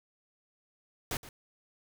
pink noise with echo, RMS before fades -34 dBFS, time 1.11-1.17 s, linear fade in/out 2 ms, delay 120 ms, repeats 1, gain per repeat -15 dB, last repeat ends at 1.29 s, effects none

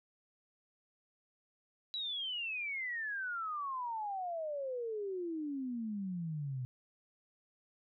sine exponential sweep, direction down, 3951 to 123.4 Hz, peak -36 dBFS, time 1.94-6.65 s, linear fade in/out 0 ms, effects none

